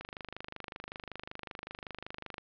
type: click train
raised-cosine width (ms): 0.3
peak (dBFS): -24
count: 61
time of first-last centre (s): 0.01-2.382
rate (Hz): 25.3
effects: low-pass 4000 Hz 12 dB/octave